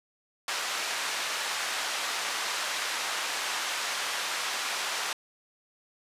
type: band-pass noise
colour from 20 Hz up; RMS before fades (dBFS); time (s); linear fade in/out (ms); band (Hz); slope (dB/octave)
pink; -32; 0.48-5.13; 2; 970 to 7200; 12
effects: resampled to 32000 Hz